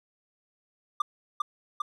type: tone with echo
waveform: triangle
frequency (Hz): 1190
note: D6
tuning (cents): +22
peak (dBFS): -20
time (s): 1-1.02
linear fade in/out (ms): 5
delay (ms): 400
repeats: 2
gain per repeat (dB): -2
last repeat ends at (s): 1.82
effects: none